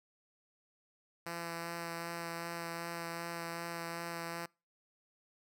5% pulse tone with vibrato, 168.9 Hz, E3, 42 cents sharp, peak -28 dBFS, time 1.26-4.46 s, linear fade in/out 5 ms, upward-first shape sine, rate 2.6 Hz, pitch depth 11 cents each way, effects noise-tail reverb RT60 0.3 s tail -26 dB re dry

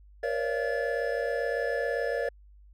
triangle tone cluster, 470.8 / 538 / 576 / 679 / 1727 Hz, A#4 / C5 / D5 / F5 / A6, +17 / +48 / -34 / -49 / -33 cents, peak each -29 / -33 / -31 / -34 / -33 dBFS, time 0.23-2.29 s, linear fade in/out 5 ms, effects added 50 Hz sine -51 dBFS peak until 2.73 s

